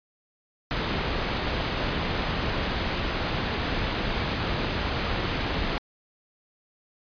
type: low-pass noise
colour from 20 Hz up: pink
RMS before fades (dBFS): -28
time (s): 0.71-5.78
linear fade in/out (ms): 0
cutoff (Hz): 4400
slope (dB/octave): 24
effects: resampled to 11025 Hz